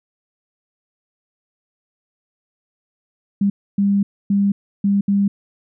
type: tone bursts at uneven times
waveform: sine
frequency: 200 Hz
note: G3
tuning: 35 cents sharp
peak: -13 dBFS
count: 5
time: 3.41-3.5 / 3.78-4.03 / 4.3-4.52 / 4.84-5.01 / 5.08-5.28 s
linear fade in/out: 5 ms
effects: none